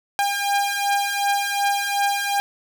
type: beating tone pair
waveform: sawtooth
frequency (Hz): 803 / 805.7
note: G5 / G5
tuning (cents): +41 / +47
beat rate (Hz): 2.7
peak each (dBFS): -20 / -18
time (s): 0.19-2.4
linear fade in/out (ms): 0
effects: none

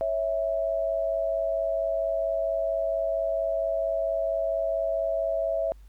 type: tone pair together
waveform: sine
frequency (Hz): 552 / 656.4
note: C#5 / E5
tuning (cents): -7 / -8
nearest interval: minor third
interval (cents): 299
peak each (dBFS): -30 / -25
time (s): 0.01-5.72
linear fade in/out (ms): 0
effects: added 50 Hz sine -46 dBFS peak until 5.88 s + pink hiss -66 dBFS RMS until 5.88 s

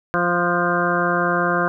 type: harmonic tone with a mistuned harmonic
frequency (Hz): 174.61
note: F3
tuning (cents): 0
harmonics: 1 / 2 / 3 / 4 / 6 / 7 / 8 / 9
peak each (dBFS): -25 / -25 / -25 / -25 / -25 / -25 / -25 / -25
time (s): 0.14-1.68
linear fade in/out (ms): 0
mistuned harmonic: 8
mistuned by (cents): +29
effects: none

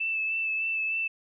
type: tone with vibrato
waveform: sine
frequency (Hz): 2637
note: E7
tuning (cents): 0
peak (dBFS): -26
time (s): 0-1.08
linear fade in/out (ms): 10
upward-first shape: sine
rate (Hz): 3.3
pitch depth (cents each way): 20
effects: none

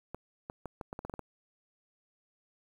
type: clicks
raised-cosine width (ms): 1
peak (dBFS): -25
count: 10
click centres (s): 0.146 / 0.499 / 0.657 / 0.812 / 0.929 / 0.991 / 1.05 / 1.097 / 1.139 / 1.193
effects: 9-bit

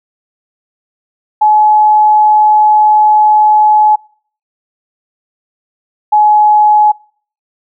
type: tone pair in turn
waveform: sine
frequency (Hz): 851 / 845.1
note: G#5 / G#5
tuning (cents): +42 / +30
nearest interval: unison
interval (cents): 12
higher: first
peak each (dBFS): -4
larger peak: neither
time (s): 1.41-3.96 / 6.12-6.92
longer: first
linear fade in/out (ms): 10
effects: noise-tail reverb RT60 0.5 s tail -25 dB re dry

